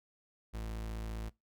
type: tone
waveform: 40% pulse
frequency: 55 Hz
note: A1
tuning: in tune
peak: -37 dBFS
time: 0.53-1.3 s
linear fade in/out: 20 ms
effects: noise-tail reverb RT60 0.2 s tail -22 dB re dry